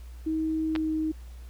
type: tone with pitch glide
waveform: sine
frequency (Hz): 316.8 to 313.5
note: D#4 to D#4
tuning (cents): +31 to +13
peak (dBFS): -25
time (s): 0.26-1.12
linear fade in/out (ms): 10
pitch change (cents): -18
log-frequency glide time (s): 0.65-0.92
type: clicks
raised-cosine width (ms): 0.3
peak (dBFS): -18 / -16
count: 2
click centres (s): 0.753 / 0.761
effects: added 60 Hz sine -40 dBFS peak until 1.49 s + pink hiss -58 dBFS RMS until 1.49 s